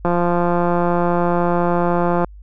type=click train; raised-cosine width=1 ms; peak=-5 dBFS; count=383; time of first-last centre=0.05-2.245 s; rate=174 Hz; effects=added 50 Hz sine -36 dBFS peak until 2.42 s